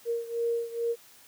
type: beating tone pair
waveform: sine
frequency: 466.2 / 468.5 Hz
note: A#4 / A#4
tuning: 0 / +9 cents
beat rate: 2.3 Hz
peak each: -29 / -32 dBFS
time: 0.05-0.96 s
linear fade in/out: 50 ms
effects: white hiss -55 dBFS RMS until 1.27 s + high-pass 80 Hz 12 dB/octave